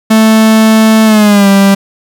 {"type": "tone with pitch glide", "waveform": "45% pulse", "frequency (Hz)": [220, 197.13], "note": ["A3", "G3"], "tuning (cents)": [0, 10], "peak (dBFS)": -3, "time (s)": [0.1, 1.75], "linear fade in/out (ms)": 10, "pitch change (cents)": -190, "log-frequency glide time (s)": [1.05, 1.48], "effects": []}